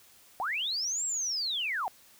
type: linear two-way sweep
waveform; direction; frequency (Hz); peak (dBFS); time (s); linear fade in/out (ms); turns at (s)
sine; up then down; 689 to 7720 to 689; -29; 0.4-1.88; 0; 1.05
effects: white hiss -58 dBFS RMS until 2.19 s